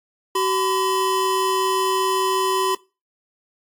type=tone pair together; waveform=square; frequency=379.1 / 1012.1 Hz; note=F#4 / B5; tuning=+42 / +42 cents; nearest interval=octave + perfect fourth; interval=1700 cents; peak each=-22 dBFS; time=0.35-2.75 s; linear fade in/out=5 ms; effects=noise-tail reverb RT60 0.3 s tail -22 dB re dry + AAC 64 kbps

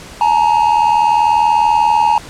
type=tone pair together; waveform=triangle; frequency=852 / 932.3 Hz; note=G#5 / A#5; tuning=+44 / 0 cents; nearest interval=major second; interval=156 cents; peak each=-10 dBFS; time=0.21-2.18 s; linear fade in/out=2 ms; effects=pink hiss -34 dBFS RMS until 2.29 s + low-pass 9000 Hz 12 dB/octave

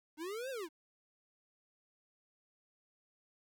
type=linear two-way sweep; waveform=square; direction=up then down; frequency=293.7 to 550 to 293.7 Hz; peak=-40 dBFS; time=0.17-0.69 s; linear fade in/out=50 ms; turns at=0.5 s; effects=12-bit

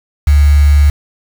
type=tone with quantisation; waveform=sine; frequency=72.5 Hz; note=D2; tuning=22 cents flat; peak=-4 dBFS; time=0.27-0.9 s; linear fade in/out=5 ms; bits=4; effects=none

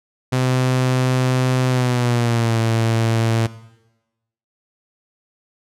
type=tone with pitch glide; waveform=sawtooth; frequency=128.2 to 113.56 Hz; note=C3 to A#2; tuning=-35 to -45 cents; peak=-12 dBFS; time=0.32-3.47 s; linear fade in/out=10 ms; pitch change=-210 cents; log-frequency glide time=1.68-2.56 s; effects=noise-tail reverb RT60 1.0 s tail -17 dB re dry + low-pass 10000 Hz 12 dB/octave

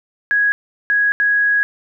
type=tone bursts at uneven times; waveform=sine; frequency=1661.2 Hz; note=G#6; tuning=in tune; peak=-12 dBFS; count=3; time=0.31-0.52 / 0.9-1.12 / 1.2-1.63 s; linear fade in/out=0 ms; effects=none

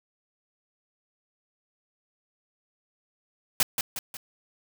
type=noise with echo; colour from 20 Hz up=white; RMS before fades=-21 dBFS; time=3.6-3.63 s; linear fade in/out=2 ms; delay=180 ms; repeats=3; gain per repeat=-6 dB; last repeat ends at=4.17 s; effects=none

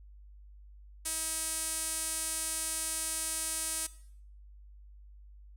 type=tone with band-pass filter; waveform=sawtooth; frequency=320 Hz; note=D#4; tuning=49 cents sharp; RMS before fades=-35 dBFS; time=1.05-3.87 s; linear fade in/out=10 ms; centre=9400 Hz; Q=2.6; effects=noise-tail reverb RT60 0.6 s tail -17 dB re dry + added 50 Hz sine -50 dBFS peak until 5.56 s

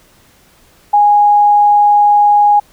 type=tone; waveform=sine; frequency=826 Hz; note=G#5; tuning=10 cents flat; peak=-5 dBFS; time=0.93-2.6 s; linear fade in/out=10 ms; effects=pink hiss -48 dBFS RMS until 2.72 s

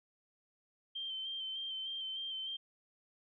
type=tone with vibrato; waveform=sine; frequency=3129 Hz; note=G7; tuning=4 cents flat; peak=-38 dBFS; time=0.95-2.57 s; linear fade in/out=10 ms; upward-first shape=square; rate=3.3 Hz; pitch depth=22 cents each way; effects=none

